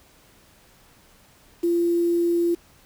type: tone with quantisation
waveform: sine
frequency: 343 Hz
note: F4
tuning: 31 cents flat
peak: -18 dBFS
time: 1.63-2.55 s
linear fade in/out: 10 ms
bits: 7
effects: pink hiss -55 dBFS RMS until 2.85 s